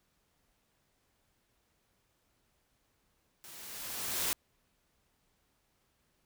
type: noise with level ramp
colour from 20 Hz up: white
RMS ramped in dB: -51 to -31 dBFS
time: 3.44-4.33 s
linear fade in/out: 0 ms
effects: pink hiss -75 dBFS RMS until 6.25 s